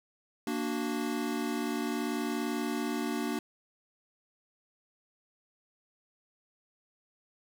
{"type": "chord", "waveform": "square", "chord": "Bb augmented", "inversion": "none", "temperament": "equal with one note detuned", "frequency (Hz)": [233.1, 293.7, 371.3], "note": ["Bb3", "D4", "F#4"], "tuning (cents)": [0, 0, 6], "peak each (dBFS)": [-35, -35, -38], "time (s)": [0.47, 3.39], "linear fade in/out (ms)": 2, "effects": []}